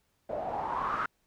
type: noise with low-pass filter sweep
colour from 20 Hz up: white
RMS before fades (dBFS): -33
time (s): 0.29-1.06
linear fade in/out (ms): 5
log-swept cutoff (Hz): 590 to 1400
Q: 7.9
effects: pink hiss -74 dBFS RMS until 1.26 s